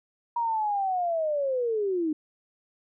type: linear sweep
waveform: sine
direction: down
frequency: 954 to 298.4 Hz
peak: -24 dBFS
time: 0.36-2.13 s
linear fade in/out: 5 ms
effects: none